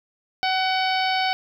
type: harmonic tone with a mistuned harmonic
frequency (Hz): 754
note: F#5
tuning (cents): +32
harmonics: 1 / 2 / 3 / 4 / 5 / 6 / 7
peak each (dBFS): -22 / -29 / -28 / -30 / -33 / -31 / -35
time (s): 0.43-1.33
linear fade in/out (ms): 0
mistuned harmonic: 2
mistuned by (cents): -16
effects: 9-bit